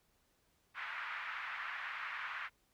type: band-pass noise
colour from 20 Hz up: white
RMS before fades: -43 dBFS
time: 0.74-2.5 s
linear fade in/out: 50 ms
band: 1100 to 2100 Hz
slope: 24 dB/octave
effects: pink hiss -75 dBFS RMS until 2.73 s